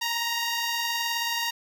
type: beating tone pair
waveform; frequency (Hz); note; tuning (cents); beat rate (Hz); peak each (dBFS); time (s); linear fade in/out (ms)
10% pulse; 933 / 952; A#5 / A#5; +1 / +36; 19; -18 / -26; 0.01-1.51; 10
effects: none